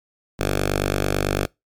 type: tone with notch filter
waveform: 5% pulse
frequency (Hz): 49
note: G1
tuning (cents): 0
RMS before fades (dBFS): -22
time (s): 0.39-1.46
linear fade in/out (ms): 10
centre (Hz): 210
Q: 1.9
effects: noise-tail reverb RT60 0.2 s tail -25 dB re dry + MP3 96 kbps